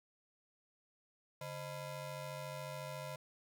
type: ring-modulated tone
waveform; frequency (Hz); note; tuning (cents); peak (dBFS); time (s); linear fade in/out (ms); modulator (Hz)
25% pulse; 380; F#4; +46; -36; 1.41-3.16; 5; 237
effects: none